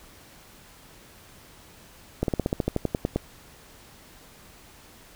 slowing click train, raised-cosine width 2 ms, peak -10 dBFS, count 13, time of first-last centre 2.23-3.16 s, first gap 52 ms, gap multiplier 1.07, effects pink hiss -51 dBFS RMS until 5.15 s

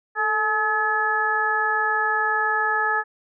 harmonic tone with a mistuned harmonic, 427.2 Hz, G#4, 49 cents sharp, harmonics 1 / 2 / 3 / 4, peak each -31 / -25 / -25 / -22 dBFS, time 0.15-3.04 s, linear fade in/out 50 ms, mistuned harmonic 1, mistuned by +49 cents, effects none

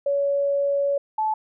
sine tone pair in turn, 563 / 867.8 Hz, C#5 / A5, +27 / -24 cents, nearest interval perfect fifth, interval 749 cents, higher second, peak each -19 / -20 dBFS, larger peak first, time 0.06-0.98 / 1.18-1.34 s, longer first, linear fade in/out 5 ms, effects none

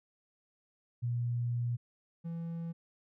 sine / triangle tone pair in turn, 120 / 167.13 Hz, B2 / E3, -49 / +24 cents, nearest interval tritone, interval 573 cents, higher second, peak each -30 / -34 dBFS, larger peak first, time 1.02-1.77 / 2.24-2.73 s, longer first, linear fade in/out 20 ms, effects none

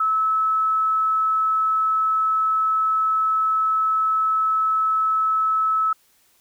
sine tone, 1300 Hz, E6, 24 cents flat, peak -17 dBFS, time 0-5.93 s, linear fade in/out 5 ms, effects white hiss -60 dBFS RMS until 6.4 s

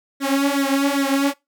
sawtooth tone with flanger, 277.2 Hz, C#4, in tune, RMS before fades -19 dBFS, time 0.2-1.34 s, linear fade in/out 50 ms, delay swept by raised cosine 0.52 to 4.42 ms, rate 2.5 Hz, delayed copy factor +0.9, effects noise-tail reverb RT60 0.2 s tail -22 dB re dry

